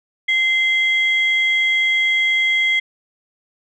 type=tone pair together; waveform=sine; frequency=2073 / 3291 Hz; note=C7 / G#7; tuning=-17 / -16 cents; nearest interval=minor sixth; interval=801 cents; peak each=-14 / -21 dBFS; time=0.28-2.8 s; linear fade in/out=10 ms; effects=tanh soft clip ceiling -8 dBFS